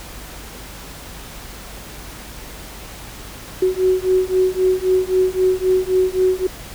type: beating tone pair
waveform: sine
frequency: 370 / 373.8 Hz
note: F#4 / F#4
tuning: 0 / +18 cents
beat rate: 3.8 Hz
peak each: -17 dBFS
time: 3.62-6.47 s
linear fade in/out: 5 ms
effects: added 50 Hz sine -39 dBFS peak until 6.74 s + pink hiss -36 dBFS RMS until 6.74 s